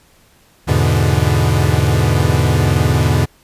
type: chord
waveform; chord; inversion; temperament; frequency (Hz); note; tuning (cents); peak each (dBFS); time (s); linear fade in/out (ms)
45% pulse; E dominant seventh; none; equal; 82.41 / 103.83 / 123.47 / 146.83; E2 / G#2 / B2 / D3; 0 / 0 / 0 / 0; -17; 0.67-3.26; 20
effects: pink hiss -51 dBFS RMS until 3.43 s + resampled to 32000 Hz